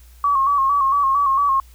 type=tone with vibrato; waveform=sine; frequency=1110 Hz; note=C#6; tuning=2 cents sharp; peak=-14 dBFS; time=0.24-1.6 s; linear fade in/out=2 ms; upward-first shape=square; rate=4.4 Hz; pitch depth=51 cents each way; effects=added 60 Hz sine -43 dBFS peak until 1.74 s + white hiss -54 dBFS RMS until 1.74 s

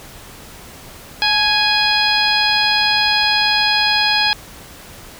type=harmonic tone with a mistuned harmonic; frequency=830 Hz; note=G#5; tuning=1 cent flat; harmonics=1 / 2 / 3 / 4 / 5 / 6; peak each=-20 / -20 / -20 / -20 / -20 / -20 dBFS; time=1.22-4.33 s; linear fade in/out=0 ms; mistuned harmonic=1; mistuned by=+41 cents; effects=pink hiss -38 dBFS RMS until 5.19 s

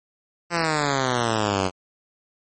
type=exponential sweep; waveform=5% pulse; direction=down; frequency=174.61 to 91 Hz; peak=-9 dBFS; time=0.5-1.71 s; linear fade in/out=50 ms; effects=MP3 32 kbps

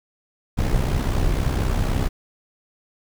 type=noise with amplitude modulation; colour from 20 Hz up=brown; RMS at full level=-18 dBFS; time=0.57-2.09 s; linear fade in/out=20 ms; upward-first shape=sine; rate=64 Hz; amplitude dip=60%; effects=none

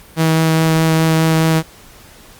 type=tone with vibrato; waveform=sawtooth; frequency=160.8 Hz; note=E3; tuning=43 cents flat; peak=-7 dBFS; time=0.16-1.63 s; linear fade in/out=50 ms; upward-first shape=sine; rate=4.8 Hz; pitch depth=8 cents each way; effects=pink hiss -42 dBFS RMS until 2.39 s + Opus 48 kbps

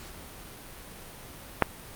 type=click; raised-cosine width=0.5 ms; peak=-3 dBFS; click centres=1.623 s; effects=pink hiss -45 dBFS RMS until 1.95 s + Opus 48 kbps

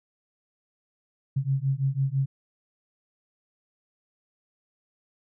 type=beating tone pair; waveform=sine; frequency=132.9 / 138.9 Hz; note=C3 / C#3; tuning=+27 / +4 cents; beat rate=6 Hz; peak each=-26 dBFS; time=1.36-2.26 s; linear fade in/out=10 ms; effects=none

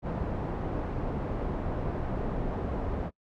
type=low-pass noise; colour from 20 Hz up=pink; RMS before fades=-32 dBFS; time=0.02-3.11 s; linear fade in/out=50 ms; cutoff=780 Hz; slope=12 dB/octave; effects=noise-tail reverb RT60 0.1 s tail -25 dB re dry

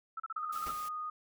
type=tone bursts; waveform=sine; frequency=1318.5 Hz; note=E6; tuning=in tune; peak=-36 dBFS; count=9; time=0.17-0.711 s; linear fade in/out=5 ms; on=29 ms; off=35 ms
type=tone; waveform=sine; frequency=1236 Hz; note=D#6; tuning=12 cents flat; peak=-36 dBFS; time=0.36-1.1 s; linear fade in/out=5 ms
type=noise; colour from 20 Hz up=white; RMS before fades=-49 dBFS; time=0.52-0.89 s; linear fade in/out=10 ms
type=noise with exponential decay; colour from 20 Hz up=pink; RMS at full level=-41 dBFS; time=0.66-0.88 s; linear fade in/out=5 ms; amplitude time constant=46 ms
effects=none

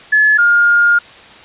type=tone pair in turn; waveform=sine; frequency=1715 / 1416.5 Hz; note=A6 / F6; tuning=-45 / +24 cents; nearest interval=minor third; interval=331 cents; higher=first; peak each=-7 dBFS; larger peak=neither; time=0.12-0.38 / 0.38-0.99 s; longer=second; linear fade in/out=10 ms; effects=white hiss -38 dBFS RMS until 1.44 s + resampled to 8000 Hz

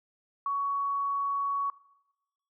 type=tone; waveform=sine; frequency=1120 Hz; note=C#6; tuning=18 cents sharp; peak=-27 dBFS; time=0.46-1.7 s; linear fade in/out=2 ms; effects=noise-tail reverb RT60 0.9 s tail -20 dB re dry

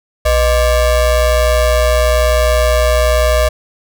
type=ring-modulated tone; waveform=square; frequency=278.5 Hz; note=C#4; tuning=8 cents sharp; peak=-7 dBFS; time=0.25-3.49 s; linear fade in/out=10 ms; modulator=339 Hz; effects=none

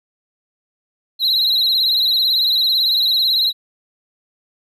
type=tone with vibrato; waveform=triangle; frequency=4000 Hz; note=B7; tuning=21 cents sharp; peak=-12 dBFS; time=1.19-3.53 s; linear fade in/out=50 ms; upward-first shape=triangle; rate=18 Hz; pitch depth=99 cents each way; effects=none

